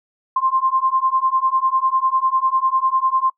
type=beating tone pair; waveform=sine; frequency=1046.5 / 1056.5 Hz; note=C6 / C6; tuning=0 / +16 cents; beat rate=10 Hz; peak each=-19 / -18 dBFS; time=0.36-3.3 s; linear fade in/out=5 ms; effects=noise-tail reverb RT60 0.1 s tail -22 dB re dry